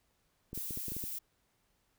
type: clicks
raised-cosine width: 3 ms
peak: -30 dBFS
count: 8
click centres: 0.531 / 0.576 / 0.708 / 0.774 / 0.883 / 0.92 / 0.966 / 1.039 s
type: noise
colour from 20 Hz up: violet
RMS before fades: -40 dBFS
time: 0.54-1.19 s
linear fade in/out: 10 ms
effects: pink hiss -75 dBFS RMS until 1.98 s